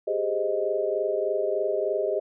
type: chord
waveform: sine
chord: Ab major seventh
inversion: third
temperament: equal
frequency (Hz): 392 / 415.3 / 523.3 / 622.3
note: G4 / Ab4 / C5 / Eb5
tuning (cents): 0 / 0 / 0 / 0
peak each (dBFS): -29 / -29 / -31 / -27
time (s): 0.07-2.2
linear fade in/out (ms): 10
effects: none